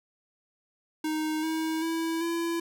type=tone with pitch steps; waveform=square; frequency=311.1 / 319.3 / 327.7 / 336.3 Hz; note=D#4 / D#4 / E4 / E4; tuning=0 / +45 / -10 / +35 cents; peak=-28 dBFS; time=1.04-2.6 s; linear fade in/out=5 ms; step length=390 ms; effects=none